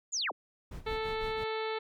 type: linear sweep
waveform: sine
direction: down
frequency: 7300 to 123.47 Hz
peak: -30 dBFS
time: 0.12-0.32 s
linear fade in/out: 20 ms
type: noise with tremolo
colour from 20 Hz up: brown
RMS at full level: -40 dBFS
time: 0.71-1.44 s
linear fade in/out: 5 ms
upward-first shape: sine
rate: 5.9 Hz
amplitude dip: 80%
type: harmonic tone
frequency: 440 Hz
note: A4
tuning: in tune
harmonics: 1 / 2 / 3 / 4 / 5 / 6 / 7 / 8 / 9 / 10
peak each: -34 / -39 / -42 / -46 / -43 / -49 / -51 / -48 / -48 / -54 dBFS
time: 0.86-1.79 s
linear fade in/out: 10 ms
effects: none